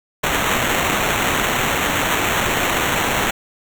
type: noise with sample-and-hold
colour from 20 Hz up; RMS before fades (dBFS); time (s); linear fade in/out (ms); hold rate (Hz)
white; -19; 0.23-3.31; 10; 4900
effects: none